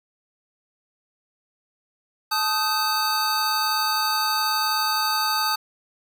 square tone cluster, 869 / 1248 / 1537 / 4572 Hz, A5 / D#6 / G6 / D8, -22 / +5 / -35 / -47 cents, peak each -27 / -26 / -31 / -26 dBFS, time 2.31-5.56 s, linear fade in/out 10 ms, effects none

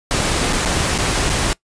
pink noise with dropouts, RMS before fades -18 dBFS, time 0.11-1.53 s, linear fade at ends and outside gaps 0 ms, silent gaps 0.526-0.531 / 0.651-0.658 / 0.979-0.986 / 1.294-1.299 s, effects noise-tail reverb RT60 0.1 s tail -21 dB re dry + resampled to 22050 Hz

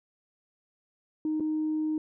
sine tone with dropouts, 310 Hz, D#4, 6 cents flat, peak -25 dBFS, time 1.25-1.98 s, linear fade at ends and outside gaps 2 ms, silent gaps 1.399-1.405 s, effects tanh soft clip ceiling -22 dBFS

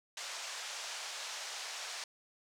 white band-pass noise, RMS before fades -43 dBFS, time 0.17-2.04 s, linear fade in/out 2 ms, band 570 to 6900 Hz, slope 24 dB/octave, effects none

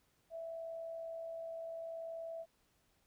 sine tone with amplitude modulation, 659.3 Hz, E5, in tune, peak -40 dBFS, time 0.3-2.46 s, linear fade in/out 50 ms, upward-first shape sine, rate 60.6 Hz, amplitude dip 35%, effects pink hiss -75 dBFS RMS until 3.06 s

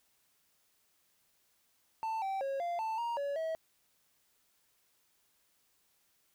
triangle tone with pitch steps, 889 / 775 / 546 / 693 / 886 / 939 / 566 / 645 Hz, A5 / G5 / C#5 / F5 / A5 / A#5 / C#5 / E5, +18 / -20 / -26 / -14 / +12 / +12 / +36 / -38 cents, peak -31 dBFS, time 2.03-3.55 s, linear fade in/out 0 ms, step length 190 ms, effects white hiss -73 dBFS RMS until 6.34 s

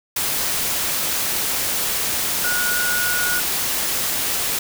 sine tone in noise, 1451 Hz, F#6, 34 cents flat, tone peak -21 dBFS, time 2.44-3.4 s, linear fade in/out 5 ms, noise white, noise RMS -22 dBFS, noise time 0.16-4.59 s, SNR -2 dB, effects none

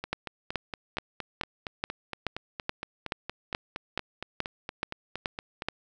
two click trains, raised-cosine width 0.3 ms, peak -12 / -18 dBFS, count 14 / 25, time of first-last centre 0.13-5.686 / 0.04-5.621 s, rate 2.34 / 4.3 Hz, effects none

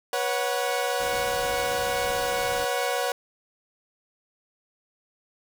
sawtooth chord, B suspended second, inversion none, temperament equal with one note detuned, 487.1 / 554.4 / 740 Hz, B4 / C#5 / F#5, -24 / 0 / 0 cents, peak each -25 dBFS, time 0.13-3.12 s, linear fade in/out 2 ms
pink noise, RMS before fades -39 dBFS, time 1-2.65 s, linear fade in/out 5 ms
effects none

